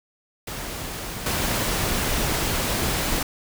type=noise with level steps; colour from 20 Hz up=pink; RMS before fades=-32 / -24 dBFS; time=0.47-3.23 s; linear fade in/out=5 ms; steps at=1.26 s; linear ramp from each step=2 ms; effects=none